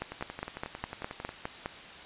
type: two click trains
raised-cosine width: 0.5 ms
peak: -18 / -23 dBFS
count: 9 / 14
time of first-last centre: 0.02-1.659 / 0.12-1.291 s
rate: 4.88 / 11.1 Hz
effects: white hiss -46 dBFS RMS until 2.05 s + resampled to 8000 Hz